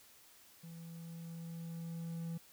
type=tone with level ramp; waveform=triangle; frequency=166.5 Hz; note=E3; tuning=18 cents sharp; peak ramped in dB=-46 to -36 dBFS; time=0.63-2.38 s; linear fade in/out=10 ms; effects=white hiss -62 dBFS RMS until 2.52 s